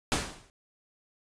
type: noise with exponential decay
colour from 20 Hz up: pink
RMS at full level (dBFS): -24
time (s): 0.12-0.5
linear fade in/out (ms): 0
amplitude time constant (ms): 82
effects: resampled to 22050 Hz